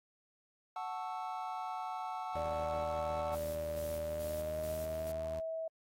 triangle chord, F# minor seventh, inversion none, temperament equal, 740 / 880 / 1108.7 / 1318.5 Hz, F#5 / A5 / C#6 / E6, 0 / 0 / 0 / 0 cents, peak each -39 / -41 / -45 / -44 dBFS, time 0.76-3.35 s, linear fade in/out 2 ms
sawtooth tone, 78.9 Hz, D#2, 25 cents sharp, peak -40 dBFS, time 2.35-5.4 s, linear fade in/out 5 ms
sine tone with pitch glide, 587.3 to 647.9 Hz, D5 to E5, 0 to -30 cents, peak -36 dBFS, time 2.36-5.68 s, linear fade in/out 5 ms, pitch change +170 cents, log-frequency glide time 4-5.15 s
blue noise with tremolo, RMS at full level -50 dBFS, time 3.33-5.12 s, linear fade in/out 5 ms, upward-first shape square, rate 2.3 Hz, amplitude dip 55%
effects AAC 48 kbps

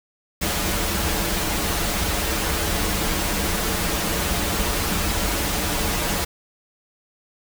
pink noise with comb filter, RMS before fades -23 dBFS, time 0.41-6.25 s, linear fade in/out 10 ms, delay 7.8 ms, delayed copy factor -0.65, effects none

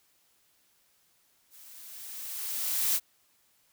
blue noise with level ramp, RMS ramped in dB -53 to -25 dBFS, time 1.5-3 s, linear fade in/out 50 ms, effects white hiss -68 dBFS RMS until 3.72 s

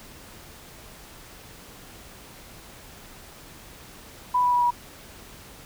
sine tone with pitch steps, 991 / 982.5 / 974 / 965.6 Hz, B5 / B5 / B5 / B5, +6 / -9 / -24 / -39 cents, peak -18 dBFS, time 4.34-4.708 s, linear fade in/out 10 ms, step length 92 ms, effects pink hiss -46 dBFS RMS until 5.65 s

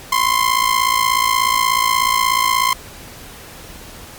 sawtooth ring-modulated tone, 1046.5 Hz, C6, in tune, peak -7 dBFS, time 0.12-2.73 s, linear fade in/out 2 ms, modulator 28.3 Hz, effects pink hiss -37 dBFS RMS until 4.18 s + Opus 48 kbps

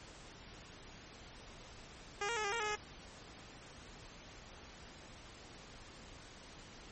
10% pulse tone with pitch steps, 406.7 / 467.9 / 428 / 402.1 / 465.1 / 423.5 / 420.4 Hz, G#4 / A#4 / A4 / G4 / A#4 / G#4 / G#4, -36 / +6 / -48 / +44 / -4 / +34 / +21 cents, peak -27 dBFS, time 2.21-2.756 s, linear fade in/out 5 ms, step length 78 ms, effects pink hiss -54 dBFS RMS until 6.91 s + MP3 32 kbps

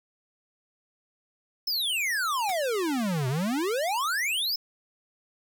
square exponential two-way sweep, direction down then up, 5350 to 123.47 to 5350 Hz, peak -26 dBFS, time 1.67-4.56 s, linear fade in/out 5 ms, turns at 3.28 s
white noise with exponential decay, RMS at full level -34 dBFS, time 2.49-2.6 s, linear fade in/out 1 ms, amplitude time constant 22 ms
effects none

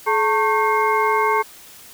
sine tone cluster, 428.2 / 899 / 1097 / 1557 / 2140 Hz, A4 / A5 / C#6 / G6 / C7, -47 / +37 / -18 / -12 / +38 cents, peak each -21 / -20 / -20 / -28 / -24 dBFS, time 0.06-1.43 s, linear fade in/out 20 ms, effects white hiss -43 dBFS RMS until 1.93 s

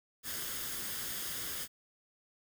white noise with comb filter, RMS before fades -39 dBFS, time 0.23-1.68 s, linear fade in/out 50 ms, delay 0.6 ms, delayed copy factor +0.5, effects none

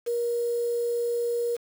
sine tone with quantisation, 474 Hz, A#4, 29 cents sharp, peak -24 dBFS, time 0.06-1.57 s, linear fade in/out 20 ms, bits 7, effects none

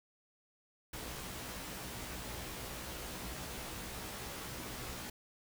pink noise with comb filter, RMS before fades -44 dBFS, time 0.93-5.1 s, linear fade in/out 5 ms, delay 16 ms, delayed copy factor +0.75, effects none

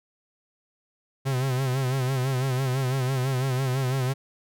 45% pulse tone with vibrato, 130.81 Hz, C3, in tune, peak -23 dBFS, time 1.25-4.14 s, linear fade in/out 20 ms, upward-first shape sine, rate 6 Hz, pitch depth 74 cents each way, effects none

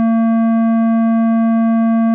sine tone with tanh clipping, 227 Hz, A#3, 46 cents flat, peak -12 dBFS, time 0-2.14 s, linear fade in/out 0 ms, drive 12 dB, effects none

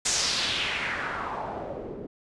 white noise with low-pass filter sweep, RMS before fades -30 dBFS, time 0.05-2.07 s, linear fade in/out 10 ms, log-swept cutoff 7200 to 330 Hz, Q 2.6, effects resampled to 24000 Hz

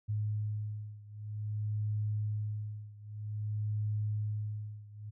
sine beating tone pair, 105.6 / 106.12 Hz, G#2 / G#2, +29 / +38 cents, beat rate 0.52 Hz, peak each -35 / -37 dBFS, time 0.08-5.11 s, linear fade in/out 20 ms, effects none

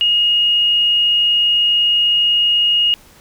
sine tone, 2866 Hz, F7, 44 cents sharp, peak -11 dBFS, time 0.01-2.94 s, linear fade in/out 0 ms, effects pink hiss -46 dBFS RMS until 3.2 s

